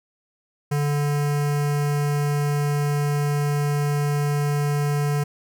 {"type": "tone with notch filter", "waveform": "square", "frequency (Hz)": 145.5, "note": "D3", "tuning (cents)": -16, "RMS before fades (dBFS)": -22, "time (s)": [0.71, 5.24], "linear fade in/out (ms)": 10, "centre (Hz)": 3600, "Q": 1.8, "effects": []}